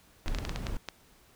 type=noise; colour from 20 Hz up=brown; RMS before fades=-34 dBFS; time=0.26-0.77 s; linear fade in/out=0 ms
type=clicks; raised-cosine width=0.2 ms; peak=-17 dBFS; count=8; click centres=0.281 / 0.348 / 0.386 / 0.451 / 0.494 / 0.56 / 0.668 / 0.887 s
effects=pink hiss -61 dBFS RMS until 1.35 s